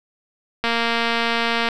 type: click train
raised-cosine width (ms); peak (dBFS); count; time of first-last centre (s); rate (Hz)
0.3; -5; 244; 0.64-1.687; 232
effects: none